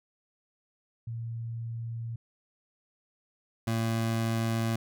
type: tone pair in turn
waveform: sine / 25% pulse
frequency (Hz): 115.4 / 113.55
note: A#2 / A#2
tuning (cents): -17 / -45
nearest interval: unison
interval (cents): 28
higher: first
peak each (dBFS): -33 / -23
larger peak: second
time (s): 1.07-2.16 / 3.67-4.76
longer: neither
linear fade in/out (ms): 5
effects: none